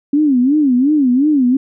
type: tone with vibrato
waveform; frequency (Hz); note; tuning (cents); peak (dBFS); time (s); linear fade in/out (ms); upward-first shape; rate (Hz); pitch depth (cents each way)
sine; 274; C#4; -20; -9; 0.13-1.57; 5; sine; 2.8; 200
effects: none